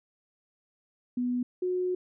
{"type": "tone pair in turn", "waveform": "sine", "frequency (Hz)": [246.7, 364.2], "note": ["B3", "F#4"], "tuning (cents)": [-2, -27], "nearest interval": "perfect fifth", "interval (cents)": 675, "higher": "second", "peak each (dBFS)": -26, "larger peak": "neither", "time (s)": [[1.17, 1.43], [1.62, 1.95]], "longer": "second", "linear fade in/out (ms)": 5, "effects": []}